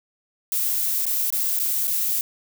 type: noise with dropouts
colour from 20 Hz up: violet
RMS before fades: -23 dBFS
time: 0.52-2.21 s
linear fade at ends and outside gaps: 1 ms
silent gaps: 1.055-1.065 / 1.303-1.325 / 1.592-1.598 / 1.872-1.878 s
effects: none